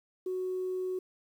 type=tone; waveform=sine; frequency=370 Hz; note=F#4; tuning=in tune; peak=-30 dBFS; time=0.26-0.99 s; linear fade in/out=5 ms; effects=tanh soft clip ceiling -26 dBFS + 10-bit